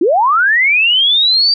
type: linear sweep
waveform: sine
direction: up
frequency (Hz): 299.1 to 4699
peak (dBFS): -8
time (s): 0.01-1.54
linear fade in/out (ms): 5
effects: none